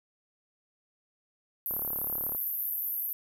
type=band-pass noise; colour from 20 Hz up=pink; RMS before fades=-33 dBFS; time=1.66-3.13 s; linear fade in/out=0 ms; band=12000 to 14000 Hz; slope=96 dB/octave
type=click train; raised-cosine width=1 ms; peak=-28 dBFS; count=24; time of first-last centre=1.71-2.349 s; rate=36 Hz
effects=none